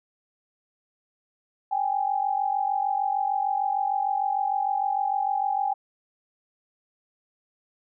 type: tone pair together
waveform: sine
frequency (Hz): 784 / 830.6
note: G5 / G#5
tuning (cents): 0 / 0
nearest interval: minor second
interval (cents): 100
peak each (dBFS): -25 / -26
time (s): 1.71-5.74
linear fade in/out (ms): 10
effects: none